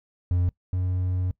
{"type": "tone pair in turn", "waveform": "triangle", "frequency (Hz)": [89, 91.4], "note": ["F2", "F#2"], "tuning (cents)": [33, -21], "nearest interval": "unison", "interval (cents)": 46, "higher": "second", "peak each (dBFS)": [-18, -21], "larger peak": "first", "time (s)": [[0.31, 0.49], [0.73, 1.31]], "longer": "second", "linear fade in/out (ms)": 0, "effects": ["noise-tail reverb RT60 0.1 s tail -21 dB re dry"]}